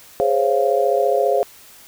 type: chord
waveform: sine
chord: Db major seventh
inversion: second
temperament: just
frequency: 415.8 / 519.7 / 554.4 / 693 Hz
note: Ab4 / C5 / Db5 / F5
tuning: +2 / -12 / 0 / -14 cents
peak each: -20 dBFS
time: 0.2-1.43 s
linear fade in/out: 0 ms
effects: white hiss -45 dBFS RMS until 1.87 s